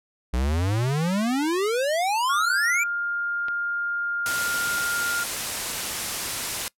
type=exponential sweep; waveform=square; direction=up; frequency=58.27 to 2409 Hz; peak=-22 dBFS; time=0.33-2.84 s; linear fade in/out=10 ms
type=tone; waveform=sine; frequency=1406 Hz; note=F6; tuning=11 cents sharp; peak=-24 dBFS; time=2.29-5.24 s; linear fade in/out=10 ms
type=clicks; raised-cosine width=0.3 ms; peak=-21 dBFS; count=3; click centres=3.484 / 4.783 / 5.366 s
type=noise; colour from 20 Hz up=white; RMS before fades=-28 dBFS; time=4.26-6.68 s; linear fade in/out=0 ms
effects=noise-tail reverb RT60 0.1 s tail -23 dB re dry + low-pass 12000 Hz 12 dB/octave